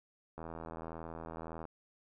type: click train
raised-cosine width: 1 ms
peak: -30 dBFS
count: 105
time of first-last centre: 0.38-1.653 s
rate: 81.7 Hz
effects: none